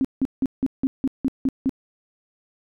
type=tone bursts; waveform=sine; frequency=265.6 Hz; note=C4; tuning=26 cents sharp; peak=-17 dBFS; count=9; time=0.01-1.694 s; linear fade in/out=0 ms; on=36 ms; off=170 ms; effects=none